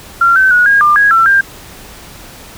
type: tone with pitch steps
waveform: sine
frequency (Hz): 1377 / 1536 / 1458 / 1630 / 1197 / 1653 / 1343 / 1593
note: F6 / G6 / F#6 / G#6 / D6 / G#6 / E6 / G6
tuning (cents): -25 / -36 / -26 / -33 / +33 / -9 / +32 / +27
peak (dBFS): -5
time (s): 0.21-1.41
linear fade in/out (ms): 5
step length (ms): 150
effects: pink hiss -34 dBFS RMS until 2.57 s